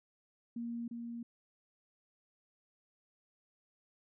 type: tone with echo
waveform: sine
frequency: 234.8 Hz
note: A#3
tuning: 13 cents sharp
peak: -37 dBFS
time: 0.56-0.88 s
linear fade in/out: 5 ms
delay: 350 ms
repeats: 1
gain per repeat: -3 dB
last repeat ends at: 1.23 s
effects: none